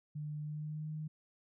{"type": "tone with pitch glide", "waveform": "sine", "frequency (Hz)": [150, 154.4], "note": ["D3", "D#3"], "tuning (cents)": [37, -13], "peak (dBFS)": -38, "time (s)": [0.15, 1.08], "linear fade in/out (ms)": 10, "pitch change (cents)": 50, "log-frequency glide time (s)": [0.42, 0.89], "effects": []}